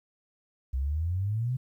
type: exponential sweep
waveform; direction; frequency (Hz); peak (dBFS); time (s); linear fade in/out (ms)
sine; up; 62.9 to 131.7; -26; 0.73-1.57; 10
effects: 11-bit